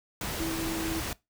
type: tone in noise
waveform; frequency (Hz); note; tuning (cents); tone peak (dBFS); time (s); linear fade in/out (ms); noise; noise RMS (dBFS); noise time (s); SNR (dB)
sine; 325.7; E4; -21; -31; 0.4-1; 2; pink; -34; 0.21-1.13; 0
effects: noise-tail reverb RT60 0.2 s tail -21 dB re dry